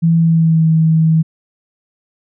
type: tone with pitch glide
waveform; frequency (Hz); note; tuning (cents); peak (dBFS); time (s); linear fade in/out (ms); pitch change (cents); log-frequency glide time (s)
sine; 165.7 to 160.43; E3 to E3; +9 to -47; -8; 0.02-1.23; 20; -56; 0.16-0.67
effects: none

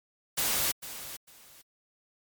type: noise with echo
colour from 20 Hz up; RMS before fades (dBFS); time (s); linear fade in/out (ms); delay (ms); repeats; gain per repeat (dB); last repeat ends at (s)
white; -28; 0.37-0.72; 10; 450; 2; -13; 1.62
effects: MP3 96 kbps

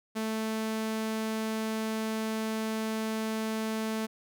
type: tone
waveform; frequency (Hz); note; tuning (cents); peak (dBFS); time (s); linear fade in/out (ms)
sawtooth; 220; A3; 0; -26; 0.15-4.07; 20
effects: none

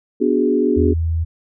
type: chord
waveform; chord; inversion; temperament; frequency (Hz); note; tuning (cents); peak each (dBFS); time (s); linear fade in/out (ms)
sine; G# half-diminished seventh; first; equal; 246.9 / 293.7 / 370 / 415.3; B3 / D4 / F#4 / G#4; 0 / 0 / 0 / 0; -19; 0.2-0.94; 20
type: tone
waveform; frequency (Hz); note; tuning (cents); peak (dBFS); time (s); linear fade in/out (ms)
sine; 82; E2; -9; -16; 0.76-1.25; 20
effects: none

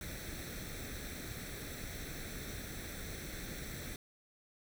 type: noise with comb filter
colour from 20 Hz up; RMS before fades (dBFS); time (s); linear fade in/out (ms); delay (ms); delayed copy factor
pink; -44; 0.01-3.96; 2; 0.51; +0.7
effects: none

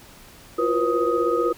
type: tone cluster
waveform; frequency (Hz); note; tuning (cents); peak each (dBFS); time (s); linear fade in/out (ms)
sine; 342.7 / 358.5 / 480.7 / 527 / 1252; F4 / F4 / B4 / C5 / D#6; -33 / +45 / -47 / +12 / +10; -25 / -27 / -22 / -30 / -25; 0.58-1.53; 10
effects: pink hiss -47 dBFS RMS until 1.57 s

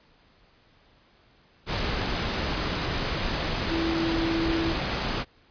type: tone in noise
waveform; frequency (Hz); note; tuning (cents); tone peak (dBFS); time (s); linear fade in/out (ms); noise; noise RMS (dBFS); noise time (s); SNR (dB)
sine; 329.6; E4; 0; -25; 3.68-4.75; 50; pink; -28; 1.66-5.25; 0
effects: pink hiss -60 dBFS RMS until 5.5 s + resampled to 11025 Hz

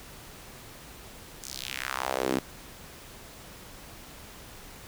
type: tone with high-pass filter sweep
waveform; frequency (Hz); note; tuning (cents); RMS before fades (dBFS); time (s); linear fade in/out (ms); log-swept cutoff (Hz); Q
sawtooth; 65.41; C2; 0; -32; 1.43-2.39; 5; 6900 to 250; 2.1
effects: pink hiss -47 dBFS RMS until 4.87 s

